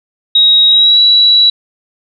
sine tone with pitch glide, 3800 to 3918 Hz, A#7 to B7, +33 to -15 cents, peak -4 dBFS, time 0.35-1.5 s, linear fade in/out 5 ms, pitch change +52 cents, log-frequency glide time 0.68-1 s, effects none

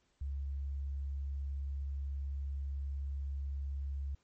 sine tone, 69.3 Hz, C#2, in tune, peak -35 dBFS, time 0.21-4.15 s, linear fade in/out 5 ms, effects pink hiss -75 dBFS RMS until 4.23 s + MP3 32 kbps

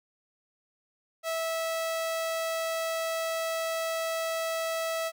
sawtooth tone, 653 Hz, E5, 17 cents flat, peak -25 dBFS, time 1.23-5.12 s, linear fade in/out 50 ms, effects none

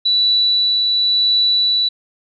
sine tone with tremolo, 3951 Hz, B7, in tune, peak -11 dBFS, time 0.05-1.89 s, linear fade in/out 10 ms, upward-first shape triangle, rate 0.94 Hz, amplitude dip 25%, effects none

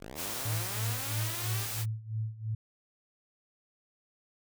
5% pulse linear sweep, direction up, 41.03 to 405.5 Hz, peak -31 dBFS, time 0-1.66 s, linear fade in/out 10 ms
white noise, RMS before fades -37 dBFS, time 0.15-1.86 s, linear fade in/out 50 ms
sine tone with tremolo, 110 Hz, A2, in tune, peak -29 dBFS, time 0.45-2.55 s, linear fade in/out 5 ms, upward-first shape sine, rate 3 Hz, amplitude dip 85%
effects none

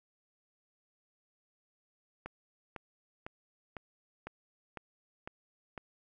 click train, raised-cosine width 0.5 ms, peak -26 dBFS, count 8, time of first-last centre 2.26-5.778 s, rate 1.99 Hz, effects none

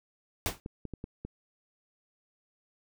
pink noise with exponential decay, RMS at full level -26 dBFS, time 0.46-0.6 s, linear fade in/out 0 ms, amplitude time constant 30 ms
clicks, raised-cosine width 3 ms, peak -25 dBFS, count 5, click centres 0.661 / 0.853 / 0.937 / 1.041 / 1.25 s
effects none

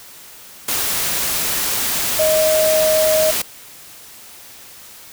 sine tone in noise, 626 Hz, D#5, 10 cents sharp, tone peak -13 dBFS, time 2.19-3.31 s, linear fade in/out 5 ms, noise white, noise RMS -20 dBFS, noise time 0.68-3.42 s, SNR +4 dB, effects white hiss -40 dBFS RMS until 5.12 s

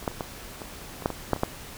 clicks, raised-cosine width 1 ms, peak -26 / -11 / -27 / -15 / -22 / -23 / -8 / -17 / -7 / -21 / -8 dBFS, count 11, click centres 0.027 / 0.078 / 0.115 / 0.208 / 0.618 / 1.023 / 1.059 / 1.103 / 1.333 / 1.363 / 1.434 s, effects pink hiss -42 dBFS RMS until 1.77 s

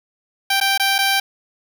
10% pulse tone with dropouts, 784 Hz, G5, in tune, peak -7 dBFS, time 0.5-1.2 s, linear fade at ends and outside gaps 5 ms, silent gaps 0.602-0.611 / 0.778-0.797 / 0.983-0.987 s, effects 7-bit

